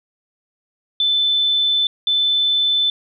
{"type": "tone pair in turn", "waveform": "sine", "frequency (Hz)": [3520, 3520], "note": ["A7", "A7"], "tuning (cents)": [0, 0], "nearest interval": "unison", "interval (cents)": 0, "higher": "neither", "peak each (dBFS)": -14, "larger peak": "neither", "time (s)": [[1, 1.87], [2.07, 2.9]], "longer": "first", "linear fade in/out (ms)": 2, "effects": []}